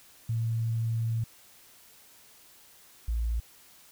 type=tone pair in turn; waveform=sine; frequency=114 / 57 Hz; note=A#2 / A#1; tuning=-38 / -38 cents; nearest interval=octave; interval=1200 cents; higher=first; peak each=-26 dBFS; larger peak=neither; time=0.29-1.24 / 3.08-3.4 s; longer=first; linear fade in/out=5 ms; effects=white hiss -56 dBFS RMS until 3.91 s